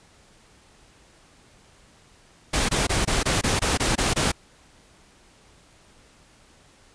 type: noise bursts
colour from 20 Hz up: pink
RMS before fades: -22 dBFS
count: 10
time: 2.53-4.319 s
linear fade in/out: 10 ms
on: 160 ms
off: 21 ms
effects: pink hiss -55 dBFS RMS until 6.94 s + resampled to 22050 Hz